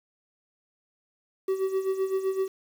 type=tone with tremolo; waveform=triangle; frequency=382.6 Hz; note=G4; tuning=42 cents flat; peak=-20 dBFS; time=1.48-2.48 s; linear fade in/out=5 ms; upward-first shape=sine; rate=7.8 Hz; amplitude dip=70%; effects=8-bit